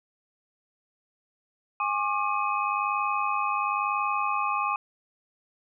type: tone cluster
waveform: sine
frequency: 824 / 1083 / 1184 / 2531 Hz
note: G#5 / C#6 / D6 / D#7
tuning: -14 / -41 / +14 / +29 cents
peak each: -31 / -29 / -28 / -33 dBFS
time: 1.8-4.76 s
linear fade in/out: 2 ms
effects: none